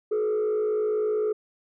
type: tone with frequency modulation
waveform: sine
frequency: 427.5 Hz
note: A4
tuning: 50 cents flat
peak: -20 dBFS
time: 0.11-1.33 s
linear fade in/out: 10 ms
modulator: 55.8 Hz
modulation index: 0.49
effects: tanh soft clip ceiling -21 dBFS